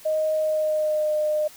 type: tone with pitch glide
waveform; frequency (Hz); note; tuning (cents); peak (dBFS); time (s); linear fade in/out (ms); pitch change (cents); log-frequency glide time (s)
sine; 623 to 608.4; D#5 to D#5; +2 to -39; -20; 0.05-1.48; 10; -41; 0.35-1.16
effects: white hiss -47 dBFS RMS until 1.56 s